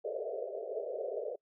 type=band-pass noise; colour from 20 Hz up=pink; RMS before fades=-38 dBFS; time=0.04-1.36 s; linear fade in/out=10 ms; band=400 to 660 Hz; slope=96 dB/octave; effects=noise-tail reverb RT60 0.1 s tail -25 dB re dry